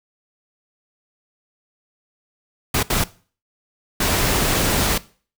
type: noise bursts at uneven times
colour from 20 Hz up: pink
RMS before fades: -19 dBFS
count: 3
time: 2.74-2.83 / 2.9-3.04 / 4-4.98 s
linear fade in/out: 5 ms
effects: noise-tail reverb RT60 0.4 s tail -19 dB re dry

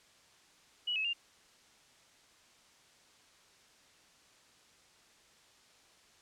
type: tone with pitch steps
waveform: sine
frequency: 2931 / 2581 / 2797 Hz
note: F#7 / E7 / F7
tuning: -17 / -37 / +2 cents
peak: -31 dBFS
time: 0.87-1.134 s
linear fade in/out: 10 ms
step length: 88 ms
effects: white hiss -63 dBFS RMS until 6.21 s + low-pass 7000 Hz 12 dB/octave

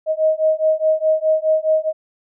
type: beating tone pair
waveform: sine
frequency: 626 / 630.8 Hz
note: D#5 / D#5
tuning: +10 / +24 cents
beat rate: 4.8 Hz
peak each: -17 / -17 dBFS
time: 0.06-1.93 s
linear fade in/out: 50 ms
effects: none

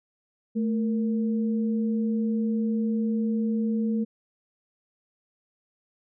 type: tone pair together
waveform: sine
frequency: 220 / 466.2 Hz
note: A3 / A#4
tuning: 0 / 0 cents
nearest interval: octave + minor second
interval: 1300 cents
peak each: -23 / -34 dBFS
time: 0.55-4.05 s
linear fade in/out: 20 ms
effects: none

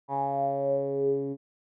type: tone with low-pass filter sweep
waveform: 10% pulse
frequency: 138.59 Hz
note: C#3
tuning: in tune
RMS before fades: -28 dBFS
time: 0.08-1.37 s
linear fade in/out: 50 ms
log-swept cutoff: 920 to 330 Hz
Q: 9.9
effects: none

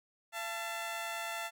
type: tone pair together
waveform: 15% pulse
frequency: 679 / 882.1 Hz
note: F5 / A5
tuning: -49 / +4 cents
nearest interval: perfect fourth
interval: 453 cents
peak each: -33 / -34 dBFS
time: 0.32-1.51 s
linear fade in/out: 50 ms
effects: none

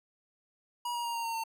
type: tone with pitch steps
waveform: square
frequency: 962 / 950.4 / 938.9 / 927.6 / 916.4 / 905.4 Hz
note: B5 / A#5 / A#5 / A#5 / A#5 / A5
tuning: -46 / +33 / +12 / -9 / -30 / +49 cents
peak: -33 dBFS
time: 0.85-1.438 s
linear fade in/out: 5 ms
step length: 98 ms
effects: none

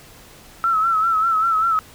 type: tone with vibrato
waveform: sine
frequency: 1318 Hz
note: E6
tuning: 1 cent flat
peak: -15 dBFS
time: 0.64-1.79 s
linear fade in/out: 0 ms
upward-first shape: sine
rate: 5.1 Hz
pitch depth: 62 cents each way
effects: pink hiss -45 dBFS RMS until 1.94 s

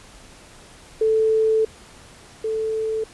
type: tone pair in turn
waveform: sine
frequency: 440 / 440 Hz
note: A4 / A4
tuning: 0 / 0 cents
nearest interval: unison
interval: 0 cents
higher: neither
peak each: -15 / -21 dBFS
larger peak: first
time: 1.01-1.65 / 2.44-3.04 s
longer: first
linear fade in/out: 5 ms
effects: pink hiss -46 dBFS RMS until 3.13 s + resampled to 24000 Hz

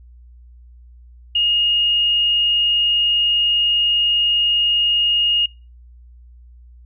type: tone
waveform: sine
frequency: 2855 Hz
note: F7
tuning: 37 cents sharp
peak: -14 dBFS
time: 1.35-5.46 s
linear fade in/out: 5 ms
effects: noise-tail reverb RT60 0.3 s tail -21 dB re dry + added 60 Hz sine -41 dBFS peak until 6.85 s

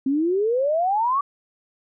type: exponential sweep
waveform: sine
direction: up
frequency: 261 to 1159 Hz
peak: -18 dBFS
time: 0.06-1.21 s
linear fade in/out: 5 ms
effects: none

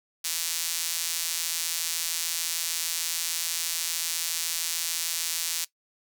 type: tone with high-pass filter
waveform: sawtooth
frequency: 166.8 Hz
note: E3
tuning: 21 cents sharp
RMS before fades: -30 dBFS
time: 0.24-5.65 s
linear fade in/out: 10 ms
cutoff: 5000 Hz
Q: 0.76
effects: noise-tail reverb RT60 0.1 s tail -18 dB re dry

